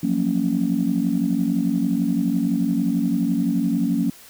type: chord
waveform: sine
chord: Gb major seventh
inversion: third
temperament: just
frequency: 173.43 / 185 / 231.2 / 277.5 Hz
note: F3 / Gb3 / Bb3 / Db4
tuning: -12 / 0 / -14 / +2 cents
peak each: -26 / -24 / -22 / -22 dBFS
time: 0.03-4.1 s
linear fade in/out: 5 ms
effects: tanh soft clip ceiling -9 dBFS + white hiss -46 dBFS RMS until 4.29 s